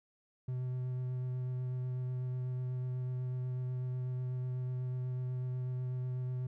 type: tone with vibrato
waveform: triangle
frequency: 126.7 Hz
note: B2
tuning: 45 cents sharp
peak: -32 dBFS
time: 0.48-6.47 s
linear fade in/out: 5 ms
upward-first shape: sine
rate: 8.1 Hz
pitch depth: 11 cents each way
effects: none